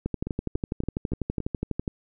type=two click trains; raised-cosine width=3 ms; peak=-18 / -14 dBFS; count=5 / 23; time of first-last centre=0.27-1.403 / 0.06-1.878 s; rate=3.53 / 12.1 Hz; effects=none